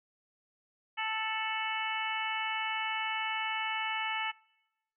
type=harmonic tone with a mistuned harmonic; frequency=440 Hz; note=A4; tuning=in tune; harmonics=2 / 3 / 4 / 5 / 6 / 7; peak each=-36 / -40 / -39 / -37 / -40 / -40 dBFS; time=0.97-4.32 s; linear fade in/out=20 ms; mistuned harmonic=7; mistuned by=-61 cents; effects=noise-tail reverb RT60 1.0 s tail -26 dB re dry